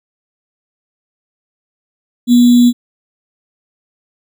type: tone with sample-and-hold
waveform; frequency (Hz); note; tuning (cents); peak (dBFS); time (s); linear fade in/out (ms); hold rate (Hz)
sine; 242.2; B3; -34; -4; 2.27-2.73; 50; 3675
effects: none